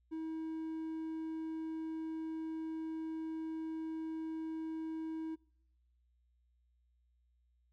triangle tone, 320 Hz, D#4, 49 cents sharp, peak -36 dBFS, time 0.11-5.36 s, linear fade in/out 20 ms, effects noise-tail reverb RT60 0.8 s tail -25 dB re dry + added 60 Hz sine -70 dBFS peak until 7.72 s

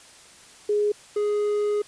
sine / triangle tone pair in turn, 416 / 416 Hz, G#4 / G#4, +3 / +3 cents, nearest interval unison, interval 0 cents, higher neither, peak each -19 dBFS, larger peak neither, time 0.69-0.92 / 1.16-1.82 s, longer second, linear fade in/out 5 ms, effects white hiss -49 dBFS RMS until 1.87 s + resampled to 22050 Hz

